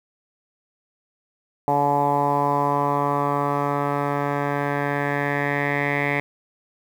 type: tone with low-pass filter sweep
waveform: 10% pulse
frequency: 143.3 Hz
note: D3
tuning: 42 cents flat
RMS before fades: -22 dBFS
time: 1.68-6.2 s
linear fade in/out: 0 ms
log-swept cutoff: 840 to 2100 Hz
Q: 5.2
effects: 8-bit